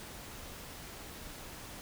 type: silence
effects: pink hiss -47 dBFS RMS until 1.81 s